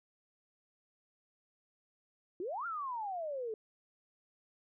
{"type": "exponential two-way sweep", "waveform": "sine", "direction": "up then down", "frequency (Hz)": [330.6, 1420, 423.7], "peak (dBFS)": -36, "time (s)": [2.4, 3.54], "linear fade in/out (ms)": 2, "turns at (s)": 2.66, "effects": []}